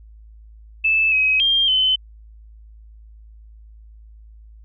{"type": "tone with pitch steps", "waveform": "sine", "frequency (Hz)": [2626, 2541, 3199, 3048], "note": ["E7", "D#7", "G7", "G7"], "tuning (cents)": [-7, 36, 34, -49], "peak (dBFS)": -14, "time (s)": [0.84, 1.96], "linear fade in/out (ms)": 10, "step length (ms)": 280, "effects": ["added 54 Hz sine -41 dBFS peak until 4.64 s"]}